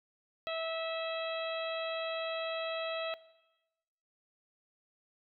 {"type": "harmonic tone", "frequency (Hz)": 652, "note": "E5", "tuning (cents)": -19, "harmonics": [1, 2, 3, 4, 5, 6], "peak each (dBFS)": [-36, -42, -46, -43, -45, -45], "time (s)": [0.47, 3.14], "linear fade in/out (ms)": 0, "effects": ["noise-tail reverb RT60 1.0 s tail -18 dB re dry"]}